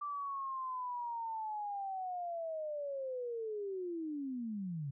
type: linear sweep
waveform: sine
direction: down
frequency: 1174.7 to 132.7 Hz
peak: -37 dBFS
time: 0.01-4.91 s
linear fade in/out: 10 ms
effects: none